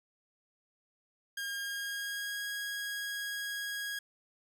sawtooth tone with pitch glide, 1618 to 1647.2 Hz, G#6 to G#6, -46 to -15 cents, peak -32 dBFS, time 1.37-3.99 s, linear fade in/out 5 ms, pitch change +31 cents, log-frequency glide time 1.54-2.48 s, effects none

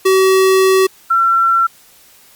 square / sine tone pair in turn, 380 / 1354.2 Hz, F#4 / E6, +46 / +46 cents, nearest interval octave + minor seventh, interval 2200 cents, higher second, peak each -9 dBFS, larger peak neither, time 0.05-0.87 / 1.1-1.67 s, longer first, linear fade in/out 10 ms, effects white hiss -46 dBFS RMS until 2.35 s + Opus 48 kbps

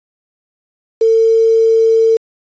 sine tone with quantisation, 449.9 Hz, A4, 39 cents sharp, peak -7 dBFS, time 1.01-2.17 s, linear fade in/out 5 ms, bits 5, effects resampled to 16000 Hz

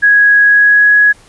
sine tone with pitch glide, 1661.2 to 1674.7 Hz, G#6 to G#6, 0 to +14 cents, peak -4 dBFS, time 0.02-1.13 s, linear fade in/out 20 ms, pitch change +14 cents, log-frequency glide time 0.45-0.95 s, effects pink hiss -44 dBFS RMS until 1.28 s + resampled to 24000 Hz

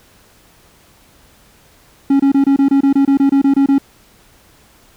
triangle tone bursts, 275.8 Hz, C#4, 9 cents flat, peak -6 dBFS, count 14, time 2.1-3.783 s, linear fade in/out 5 ms, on 97 ms, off 25 ms, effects pink hiss -49 dBFS RMS until 4.96 s

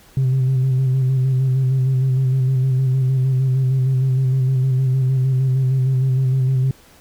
sine tone with vibrato, 130.81 Hz, C3, in tune, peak -12 dBFS, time 0.17-6.71 s, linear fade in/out 2 ms, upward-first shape square, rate 6.5 Hz, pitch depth 30 cents each way, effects tanh soft clip ceiling -12 dBFS + pink hiss -49 dBFS RMS until 7 s

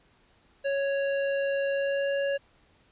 square tone with pitch glide, 554.4 to 557.6 Hz, C#5 to C#5, 0 to +10 cents, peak -26 dBFS, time 0.64-2.38 s, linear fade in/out 20 ms, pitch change +10 cents, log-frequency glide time 1.71-2.09 s, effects pink hiss -63 dBFS RMS until 2.91 s + resampled to 8000 Hz

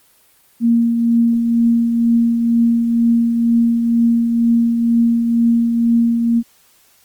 sine tone with tremolo, 233.1 Hz, A#3, in tune, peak -9 dBFS, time 0.6-6.43 s, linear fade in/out 50 ms, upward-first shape triangle, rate 2.1 Hz, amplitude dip 45%, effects white hiss -53 dBFS RMS until 7.04 s + Opus 24 kbps

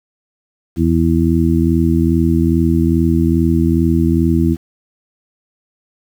harmonic tone, 82.41 Hz, E2, in tune, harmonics 1 / 2 / 3 / 4, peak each -16 / -16 / -16 / -16 dBFS, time 0.76-4.57 s, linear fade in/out 50 ms, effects 7-bit

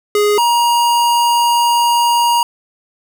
square tone pair in turn, 415.3 / 947.5 Hz, G#4 / A#5, 0 / +28 cents, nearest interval octave + major second, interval 1428 cents, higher second, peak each -11 dBFS, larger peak neither, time 0.15-0.38 / 0.38-2.43 s, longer second, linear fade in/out 2 ms, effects none

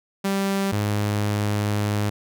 sawtooth tone pair in turn, 196 / 103.83 Hz, G3 / G#2, 0 / 0 cents, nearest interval major seventh, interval 1100 cents, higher first, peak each -17 dBFS, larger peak neither, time 0.24-0.72 / 0.72-2.1 s, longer second, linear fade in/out 10 ms, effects none

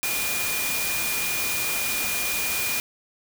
sine tone in noise, 2428 Hz, D#7, 43 cents flat, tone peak -29 dBFS, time 0.03-2.8 s, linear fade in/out 0 ms, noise white, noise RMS -27 dBFS, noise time 0.03-2.8 s, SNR -5 dB, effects none

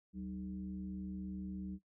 sine tone with frequency modulation, 190.2 Hz, F#3, 48 cents sharp, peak -40 dBFS, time 0.13-1.79 s, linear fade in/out 50 ms, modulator 117 Hz, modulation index 0.67, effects noise-tail reverb RT60 0.1 s tail -17 dB re dry

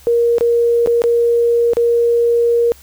sine tone with dropouts, 470.8 Hz, A#4, 17 cents sharp, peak -10 dBFS, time 0.07-2.72 s, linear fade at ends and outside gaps 0 ms, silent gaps 0.383-0.409 / 0.861-0.873 / 1.019-1.039 / 1.734-1.769 s, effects added 67 Hz sine -44 dBFS peak until 2.82 s + white hiss -45 dBFS RMS until 2.82 s

